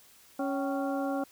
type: harmonic tone with a mistuned harmonic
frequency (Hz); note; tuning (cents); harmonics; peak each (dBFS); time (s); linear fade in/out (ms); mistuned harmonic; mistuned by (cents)
277.2; C#4; 0; 1 / 2 / 3 / 4 / 5; -31 / -34 / -36 / -43 / -42; 0.39-1.24; 5; 3; -120
effects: white hiss -58 dBFS RMS until 1.31 s